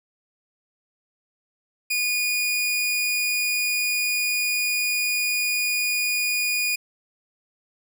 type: tone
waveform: sawtooth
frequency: 2452 Hz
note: D#7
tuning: 26 cents flat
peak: -18 dBFS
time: 1.9-6.76 s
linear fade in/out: 10 ms
effects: 10-bit